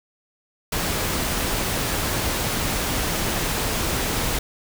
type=noise; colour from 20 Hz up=pink; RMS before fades=-24 dBFS; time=0.72-4.39 s; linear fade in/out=5 ms; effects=none